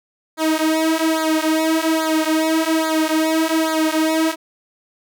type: tone with flanger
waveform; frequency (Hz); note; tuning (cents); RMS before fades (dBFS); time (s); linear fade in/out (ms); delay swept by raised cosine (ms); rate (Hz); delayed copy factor
sawtooth; 318.3; D#4; +39; -18; 0.37-4.36; 50; 0.35 to 5.65; 1.2; -1
effects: none